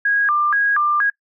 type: tone with vibrato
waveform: sine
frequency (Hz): 1400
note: F6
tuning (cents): +4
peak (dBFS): -14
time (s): 0.05-1.1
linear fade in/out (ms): 5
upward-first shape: square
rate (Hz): 2.1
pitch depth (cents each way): 280
effects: noise-tail reverb RT60 0.1 s tail -21 dB re dry